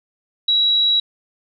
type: tone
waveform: sine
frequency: 3885 Hz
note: B7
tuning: 29 cents flat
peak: -13 dBFS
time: 0.48-1 s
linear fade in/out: 5 ms
effects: none